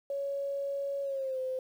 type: tone with pitch glide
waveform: sine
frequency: 558 to 517.6 Hz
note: C#5 to C5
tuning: +11 to -19 cents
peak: -31 dBFS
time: 0.1-1.59 s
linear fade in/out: 2 ms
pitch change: -130 cents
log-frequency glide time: 1.02-1.39 s
effects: 10-bit